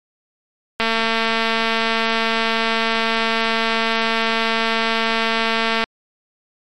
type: click train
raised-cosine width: 0.3 ms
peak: -3 dBFS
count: 1140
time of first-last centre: 0.8-5.84 s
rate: 226 Hz
effects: MP3 64 kbps